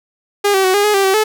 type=tone with pitch steps; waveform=sawtooth; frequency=406.9 / 384.2 / 373.4 / 408.2 / 420.1 / 392.3 / 383.4 / 431.1 Hz; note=G#4 / G4 / F#4 / G#4 / G#4 / G4 / G4 / A4; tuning=-35 / -35 / +16 / -30 / +20 / +1 / -38 / -35 cents; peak=-7 dBFS; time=0.44-1.24 s; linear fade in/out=10 ms; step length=100 ms; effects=none